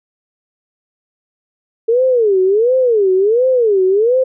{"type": "tone with vibrato", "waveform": "sine", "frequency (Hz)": 440, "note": "A4", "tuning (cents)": 0, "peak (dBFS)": -9, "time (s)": [1.88, 4.24], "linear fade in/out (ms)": 10, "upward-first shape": "sine", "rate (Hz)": 1.4, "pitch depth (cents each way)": 290, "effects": []}